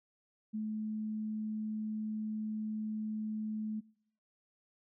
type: tone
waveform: sine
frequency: 215.7 Hz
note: A3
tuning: 34 cents flat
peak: -34 dBFS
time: 0.53-3.81 s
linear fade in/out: 20 ms
effects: noise-tail reverb RT60 0.8 s tail -26 dB re dry